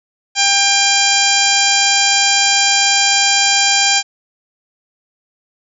harmonic tone, 797 Hz, G5, 28 cents sharp, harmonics 1 / 2 / 3 / 4 / 5 / 6 / 7 / 8 / 9, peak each -19 / -21 / -18 / -18 / -22 / -18 / -20 / -23 / -18 dBFS, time 0.35-4.03 s, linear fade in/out 50 ms, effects none

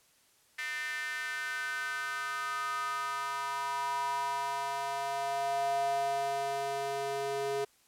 square tone with high-pass filter sweep, 138.59 Hz, C#3, in tune, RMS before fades -34 dBFS, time 0.58-7.65 s, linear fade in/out 10 ms, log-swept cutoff 1900 to 480 Hz, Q 5.6, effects white hiss -66 dBFS RMS until 7.87 s + low-pass 12000 Hz 12 dB/octave

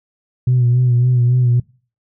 sine tone with vibrato, 123.47 Hz, B2, in tune, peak -9 dBFS, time 0.47-1.6 s, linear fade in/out 5 ms, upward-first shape sine, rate 3.6 Hz, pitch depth 42 cents each way, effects noise-tail reverb RT60 0.4 s tail -23 dB re dry + tanh soft clip ceiling -7 dBFS

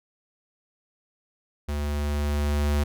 square tone with level ramp, 73.2 Hz, D2, 5 cents flat, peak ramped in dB -27 to -21 dBFS, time 1.68-2.84 s, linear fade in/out 10 ms, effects none

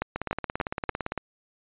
two click trains, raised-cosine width 0.5 ms, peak -11 / -14 dBFS, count 4 / 19, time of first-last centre 0.02-0.892 / 0.16-1.177 s, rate 3.44 / 17.7 Hz, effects resampled to 8000 Hz

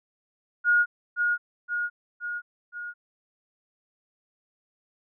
sine tone with echo, 1436 Hz, F6, 48 cents sharp, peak -17 dBFS, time 0.64-0.86 s, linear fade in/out 50 ms, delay 520 ms, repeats 4, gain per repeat -4 dB, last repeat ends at 2.94 s, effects none

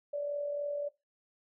sine tone with amplitude modulation, 579 Hz, D5, 25 cents flat, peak -30 dBFS, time 0.13-0.89 s, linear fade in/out 10 ms, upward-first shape sine, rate 43.5 Hz, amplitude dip 40%, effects noise-tail reverb RT60 0.2 s tail -18 dB re dry

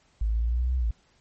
sine linear two-way sweep, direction up then down, 52.6 to 64.4 to 52.6 Hz, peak -22 dBFS, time 0.21-0.91 s, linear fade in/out 5 ms, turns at 0.77 s, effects pink hiss -64 dBFS RMS until 1.2 s + MP3 32 kbps

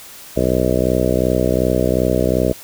harmonic tone, 62.7 Hz, B1, 27 cents sharp, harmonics 1 / 2 / 3 / 4 / 5 / 6 / 7 / 8 / 9 / 10, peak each -23 / -23 / -23 / -23 / -23 / -23 / -23 / -23 / -23 / -23 dBFS, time 0.36-2.53 s, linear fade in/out 10 ms, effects white hiss -38 dBFS RMS until 2.63 s

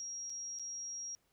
sine tone with dropouts, 5640 Hz, F8, 16 cents sharp, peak -40 dBFS, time 0-1.15 s, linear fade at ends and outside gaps 0 ms, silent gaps 0.297-0.301 / 0.588-0.596 s, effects pink hiss -75 dBFS RMS until 1.32 s

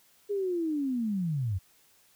sine linear sweep, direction down, 415.3 to 86 Hz, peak -27 dBFS, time 0.29-1.59 s, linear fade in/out 20 ms, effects white hiss -63 dBFS RMS until 2.15 s

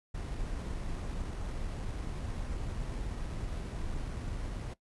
brown noise with sample-and-hold, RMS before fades -37 dBFS, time 0.14-4.74 s, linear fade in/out 10 ms, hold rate 7350 Hz, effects noise-tail reverb RT60 0.1 s tail -18 dB re dry + resampled to 24000 Hz

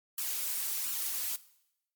blue noise with flanger, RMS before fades -34 dBFS, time 0.18-1.36 s, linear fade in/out 2 ms, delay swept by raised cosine 0.69 to 4.09 ms, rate 1.4 Hz, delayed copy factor +0.55, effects noise-tail reverb RT60 0.8 s tail -18 dB re dry + MP3 96 kbps

